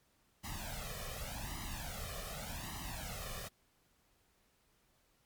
pink noise with flanger, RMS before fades -43 dBFS, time 0.43-3.49 s, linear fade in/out 20 ms, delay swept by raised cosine 1 to 1.68 ms, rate 0.86 Hz, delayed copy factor +1, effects pink hiss -73 dBFS RMS until 5.25 s + MP3 96 kbps

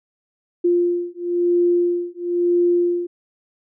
sine beating tone pair, 349.2 / 350.2 Hz, F4 / F4, 0 / +5 cents, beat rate 1 Hz, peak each -19 dBFS, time 0.64-3.07 s, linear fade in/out 10 ms, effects none

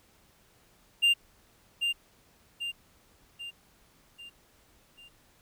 triangle tone with echo, 2794 Hz, F7, in tune, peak -18 dBFS, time 1.02-1.14 s, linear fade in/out 20 ms, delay 790 ms, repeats 5, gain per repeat -6 dB, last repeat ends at 5.09 s, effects pink hiss -63 dBFS RMS until 5.41 s

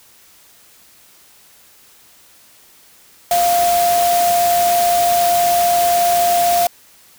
sine tone in noise, 698.5 Hz, F5, in tune, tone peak -12 dBFS, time 3.31-6.67 s, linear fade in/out 2 ms, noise white, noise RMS -22 dBFS, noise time 3.31-6.67 s, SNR +7 dB, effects white hiss -48 dBFS RMS until 7.18 s

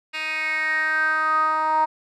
10% pulse tone with band-pass filter sweep, 312.5 Hz, D#4, 8 cents sharp, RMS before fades -22 dBFS, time 0.13-1.86 s, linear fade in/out 20 ms, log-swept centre 2800 to 920 Hz, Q 6.4, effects none

